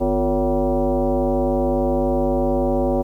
sine tone with frequency modulation, 153.3 Hz, D#3, 25 cents flat, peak -16 dBFS, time 0-3.03 s, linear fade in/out 20 ms, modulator 203 Hz, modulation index 2.8, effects 9-bit

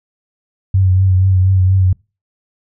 sine tone with vibrato, 93.9 Hz, F#2, 26 cents sharp, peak -8 dBFS, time 0.74-1.93 s, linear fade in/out 5 ms, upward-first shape triangle, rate 4.2 Hz, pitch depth 43 cents each way, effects noise-tail reverb RT60 0.3 s tail -26 dB re dry

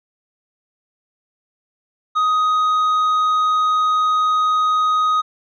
sine tone with tanh clipping, 1252 Hz, D#6, 10 cents sharp, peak -15 dBFS, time 2.15-5.22 s, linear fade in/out 20 ms, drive 5 dB, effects none

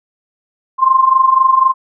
sine tone with amplitude modulation, 1052 Hz, C6, 9 cents sharp, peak -4 dBFS, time 0.78-1.74 s, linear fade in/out 50 ms, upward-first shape sine, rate 24 Hz, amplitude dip 75%, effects none

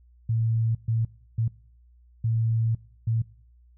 sine tone bursts at uneven times, 113.3 Hz, A#2, 49 cents flat, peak -21 dBFS, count 5, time 0.29-0.75 / 0.88-1.05 / 1.38-1.48 / 2.24-2.75 / 3.07-3.22 s, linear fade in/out 5 ms, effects noise-tail reverb RT60 0.6 s tail -23 dB re dry + added 60 Hz sine -53 dBFS peak until 3.77 s

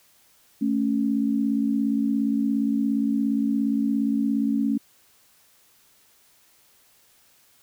sine tone pair together, 220 / 277.2 Hz, A3 / C#4, 0 / 0 cents, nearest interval major third, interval 400 cents, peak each -23 dBFS, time 0.61-4.78 s, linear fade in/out 10 ms, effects white hiss -59 dBFS RMS until 7.62 s

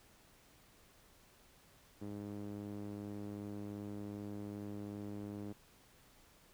sawtooth tone with band-pass filter, 102.6 Hz, G#2, 21 cents flat, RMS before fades -45 dBFS, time 2.01-5.53 s, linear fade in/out 10 ms, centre 290 Hz, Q 1.5, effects pink hiss -65 dBFS RMS until 6.53 s

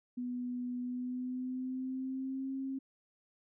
sine tone with pitch glide, 246.9 to 267.7 Hz, B3 to C4, 0 to +40 cents, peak -35 dBFS, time 0.17-2.79 s, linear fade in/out 10 ms, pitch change +140 cents, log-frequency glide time 0.8-2.51 s, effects none

